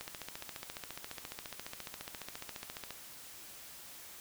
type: click train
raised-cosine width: 0.2 ms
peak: -24 dBFS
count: 43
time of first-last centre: 0.01-2.907 s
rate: 14.5 Hz
effects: white hiss -51 dBFS RMS until 4.2 s